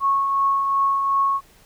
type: tone with tremolo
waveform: sine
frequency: 1100 Hz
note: C#6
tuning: 14 cents flat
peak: -15 dBFS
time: 0-1.41 s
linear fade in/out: 50 ms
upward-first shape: triangle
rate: 2.7 Hz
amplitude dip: 40%
effects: pink hiss -53 dBFS RMS until 1.65 s